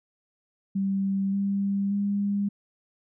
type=tone with pitch steps; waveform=sine; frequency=195.1 / 198.4 / 201.7 Hz; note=G3 / G3 / G3; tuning=-8 / +21 / +50 cents; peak=-23 dBFS; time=0.75-2.49 s; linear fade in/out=10 ms; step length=580 ms; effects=none